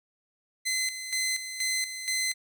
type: tone with tremolo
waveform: 15% pulse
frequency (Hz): 2048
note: C7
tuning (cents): -38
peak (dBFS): -20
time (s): 0.65-2.34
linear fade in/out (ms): 20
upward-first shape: square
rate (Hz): 2.1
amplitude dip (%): 65
effects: none